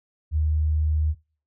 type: tone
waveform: sine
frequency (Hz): 77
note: D#2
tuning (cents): -17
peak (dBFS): -19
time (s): 0.31-1.15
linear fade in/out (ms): 50
effects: noise-tail reverb RT60 0.4 s tail -23 dB re dry